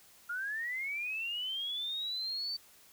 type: linear sweep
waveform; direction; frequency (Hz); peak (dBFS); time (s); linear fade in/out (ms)
sine; up; 1390 to 4586; -34; 0.29-2.57; 10
effects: white hiss -60 dBFS RMS until 2.92 s